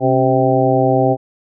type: harmonic tone with a mistuned harmonic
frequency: 130 Hz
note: C3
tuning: 11 cents flat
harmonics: 1 / 2 / 3 / 4 / 5 / 6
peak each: -18 / -18 / -18 / -18 / -18 / -18 dBFS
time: 0-1.17 s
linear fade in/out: 50 ms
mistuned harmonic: 2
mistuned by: +73 cents
effects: none